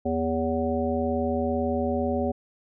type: harmonic tone with a mistuned harmonic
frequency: 81 Hz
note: E2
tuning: 30 cents flat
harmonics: 1 / 3 / 5 / 7 / 9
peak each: -32 / -27 / -30 / -29 / -32 dBFS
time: 0.05-2.32 s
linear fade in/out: 10 ms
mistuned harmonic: 9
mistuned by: +36 cents
effects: none